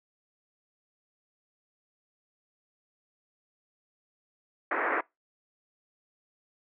white band-pass noise, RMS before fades -29 dBFS, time 4.71-5.01 s, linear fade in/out 5 ms, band 280 to 2000 Hz, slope 48 dB/octave, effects noise-tail reverb RT60 0.2 s tail -24 dB re dry

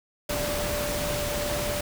sine tone in noise, 587.3 Hz, D5, in tune, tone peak -30 dBFS, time 0.29-1.81 s, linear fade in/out 5 ms, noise pink, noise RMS -30 dBFS, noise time 0.29-1.81 s, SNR -3 dB, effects none

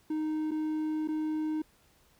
triangle tone with dropouts, 310.1 Hz, D#4, 6 cents flat, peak -27 dBFS, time 0.1-1.62 s, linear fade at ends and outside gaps 5 ms, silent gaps 0.51-0.515 / 1.076-1.085 s, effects pink hiss -65 dBFS RMS until 2.19 s

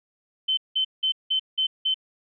sine tone bursts, 3071 Hz, G7, 36 cents flat, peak -20 dBFS, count 6, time 0.48-1.944 s, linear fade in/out 10 ms, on 94 ms, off 180 ms, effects none

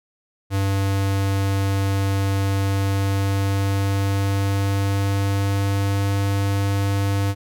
square tone with pitch glide, 98 to 99.25 Hz, G2 to G2, 0 to +22 cents, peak -19 dBFS, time 0.5-7.35 s, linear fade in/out 50 ms, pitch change +22 cents, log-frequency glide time 2.52-6.08 s, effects none

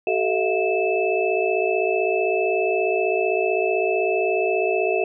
sine tone cluster, 381 / 436.4 / 644 / 700 / 2625 Hz, G4 / A4 / E5 / F5 / E7, -49 / -14 / -41 / +4 / -8 cents, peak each -23 / -24 / -25 / -27 / -27 dBFS, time 0.07-5.04 s, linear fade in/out 2 ms, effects none

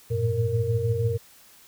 sine tone cluster, 95.9 / 109.4 / 115.7 / 464.2 Hz, G2 / A2 / A#2 / A#4, -37 / -9 / -13 / -7 cents, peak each -29 / -29 / -25 / -27 dBFS, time 0.1-1.18 s, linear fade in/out 20 ms, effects white hiss -53 dBFS RMS until 1.67 s

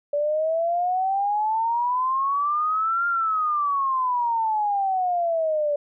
sine exponential two-way sweep, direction up then down, 576 to 1403 to 576 Hz, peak -20 dBFS, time 0.13-5.76 s, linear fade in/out 5 ms, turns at 3.07 s, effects none

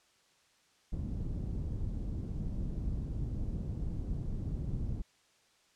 pink low-pass noise, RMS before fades -36 dBFS, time 0.92-5.02 s, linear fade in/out 10 ms, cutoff 180 Hz, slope 12 dB/octave, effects white hiss -68 dBFS RMS until 5.75 s + low-pass 7000 Hz 12 dB/octave

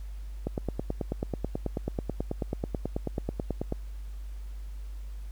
click train, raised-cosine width 2 ms, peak -16 dBFS, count 31, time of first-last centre 0.47-3.724 s, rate 9.22 Hz, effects added 50 Hz sine -36 dBFS peak until 5.31 s + pink hiss -60 dBFS RMS until 5.31 s

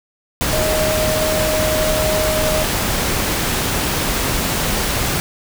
sine tone in noise, 622.3 Hz, D#5, in tune, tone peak -18 dBFS, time 0.53-2.63 s, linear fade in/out 0 ms, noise pink, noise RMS -19 dBFS, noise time 0.41-5.2 s, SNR -2 dB, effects none

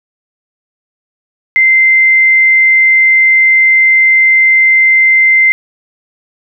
sine tone, 2080 Hz, C7, 11 cents flat, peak -4 dBFS, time 1.56-5.52 s, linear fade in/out 0 ms, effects none

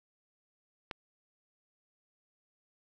click, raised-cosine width 0.3 ms, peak -21 dBFS, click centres 0.912 s, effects none

